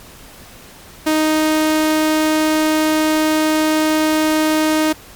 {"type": "tone", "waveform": "sawtooth", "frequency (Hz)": 311.1, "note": "D#4", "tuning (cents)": 0, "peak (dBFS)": -9, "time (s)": [1.06, 4.93], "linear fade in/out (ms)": 10, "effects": ["pink hiss -40 dBFS RMS until 5.15 s", "MP3 96 kbps"]}